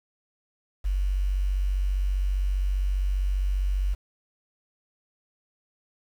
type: tone with quantisation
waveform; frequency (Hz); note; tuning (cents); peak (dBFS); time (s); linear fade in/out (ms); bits
sine; 47.54; F#1; +48; -22; 0.84-3.95; 20; 8
effects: none